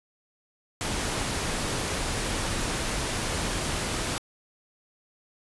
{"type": "noise", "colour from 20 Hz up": "pink", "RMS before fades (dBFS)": -29, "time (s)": [0.81, 4.18], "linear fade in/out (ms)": 0, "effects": ["resampled to 24000 Hz"]}